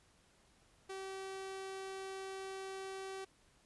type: tone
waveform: sawtooth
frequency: 384.4 Hz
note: G4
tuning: 34 cents flat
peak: -39 dBFS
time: 0.89-3.25 s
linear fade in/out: 10 ms
effects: pink hiss -69 dBFS RMS until 3.65 s + resampled to 24000 Hz